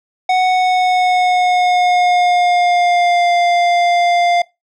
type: tone with pitch glide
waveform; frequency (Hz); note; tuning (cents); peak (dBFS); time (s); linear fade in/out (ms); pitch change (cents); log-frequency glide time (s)
square; 740 to 698.5; F#5 to F5; 0 to 0; -11; 0.29-4.42; 5; -100; 0.45-3.31
effects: noise-tail reverb RT60 0.2 s tail -21 dB re dry + low-pass 4000 Hz 12 dB/octave